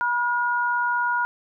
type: tone pair together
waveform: sine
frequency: 969 / 1432.7 Hz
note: B5 / F6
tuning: -33 / +44 cents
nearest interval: perfect fifth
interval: 677 cents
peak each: -23 dBFS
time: 0.01-1.25 s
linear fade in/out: 0 ms
effects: none